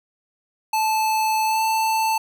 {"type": "tone with pitch glide", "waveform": "square", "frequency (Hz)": [873, 884.2], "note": ["A5", "A5"], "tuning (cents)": [-14, 8], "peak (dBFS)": -19, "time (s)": [0.73, 2.18], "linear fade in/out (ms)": 5, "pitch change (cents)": 22, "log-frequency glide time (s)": [1.45, 1.62], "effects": []}